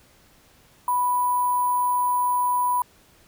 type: tone with sample-and-hold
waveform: sine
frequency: 987.8 Hz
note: B5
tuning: in tune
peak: -19 dBFS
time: 0.88-2.82 s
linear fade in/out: 2 ms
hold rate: 11025 Hz
effects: pink hiss -56 dBFS RMS until 3.27 s